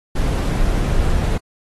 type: noise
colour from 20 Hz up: brown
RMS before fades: -17 dBFS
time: 0.15-1.38 s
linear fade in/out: 10 ms
effects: AAC 32 kbps